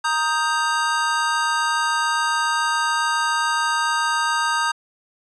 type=chord; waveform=square; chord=Eb major; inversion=second; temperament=equal with one note detuned; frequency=932.3 / 1244.5 / 1576.2 Hz; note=Bb5 / Eb6 / G6; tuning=0 / 0 / +9 cents; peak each=-24 dBFS; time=0.04-4.72 s; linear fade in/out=10 ms; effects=resampled to 22050 Hz